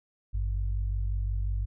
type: tone pair together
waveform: sine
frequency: 51.33 / 96.9 Hz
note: G#1 / G2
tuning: -20 / -20 cents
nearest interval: major seventh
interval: 1100 cents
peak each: -27 / -34 dBFS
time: 0.33-1.66 s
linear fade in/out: 20 ms
effects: none